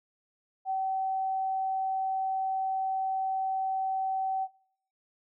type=tone; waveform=sine; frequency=765 Hz; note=G5; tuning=42 cents flat; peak=-27 dBFS; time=0.65-4.48 s; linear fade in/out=50 ms; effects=noise-tail reverb RT60 0.6 s tail -20 dB re dry